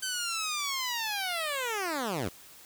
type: linear sweep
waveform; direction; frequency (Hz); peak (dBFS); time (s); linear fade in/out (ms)
10% pulse; down; 1549 to 77.78; -22; 0.02-2.29; 10
effects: white hiss -52 dBFS RMS until 2.65 s